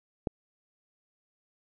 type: click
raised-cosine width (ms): 2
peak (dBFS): -15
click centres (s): 0.272
effects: none